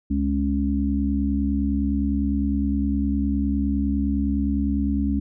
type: harmonic tone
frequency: 69.8 Hz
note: C#2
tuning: 13 cents sharp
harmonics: 1 / 3 / 4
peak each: -24 / -24 / -24 dBFS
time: 0.1-5.2 s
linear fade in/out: 10 ms
effects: none